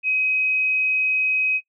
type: tone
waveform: sine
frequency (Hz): 2530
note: D#7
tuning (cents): +28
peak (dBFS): -17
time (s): 0.03-1.61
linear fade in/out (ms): 50
effects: noise-tail reverb RT60 0.1 s tail -20 dB re dry